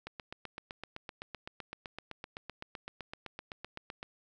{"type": "click train", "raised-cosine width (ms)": 0.3, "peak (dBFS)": -25, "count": 32, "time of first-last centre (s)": [0.07, 4.029], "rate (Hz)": 7.83, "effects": []}